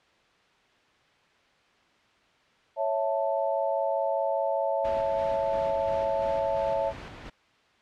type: chord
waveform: sine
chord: A major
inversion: first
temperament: equal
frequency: 554.4 / 659.3 / 880 Hz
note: C#5 / E5 / A5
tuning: 0 / 0 / 0 cents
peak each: -28 / -28 / -31 dBFS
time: 2.76-6.93 s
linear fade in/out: 50 ms
type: noise with tremolo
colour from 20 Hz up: pink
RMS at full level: -40 dBFS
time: 4.84-7.3 s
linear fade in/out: 10 ms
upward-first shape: square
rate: 2.9 Hz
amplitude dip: 30%
effects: white hiss -62 dBFS RMS until 7.81 s + low-pass 3000 Hz 12 dB/octave